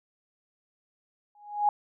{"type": "tone with exponential growth", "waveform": "sine", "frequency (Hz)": 829, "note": "G#5", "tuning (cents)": -3, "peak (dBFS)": -17, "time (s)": [1.35, 1.69], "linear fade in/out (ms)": 2, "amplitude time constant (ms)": 72, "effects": []}